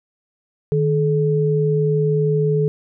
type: tone pair together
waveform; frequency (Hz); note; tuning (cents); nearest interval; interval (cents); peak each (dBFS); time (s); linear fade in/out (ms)
sine; 153.79 / 428.5; D#3 / A4; -20 / -46; octave + tritone; 1774; -17 / -18; 0.72-2.68; 0
effects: none